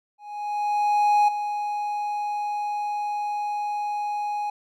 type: tone with ADSR envelope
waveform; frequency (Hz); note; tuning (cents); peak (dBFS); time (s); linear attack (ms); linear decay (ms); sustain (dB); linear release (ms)
triangle; 830.6; G#5; 0; -13; 0.18-4.5; 1100; 8; -10; 4
effects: none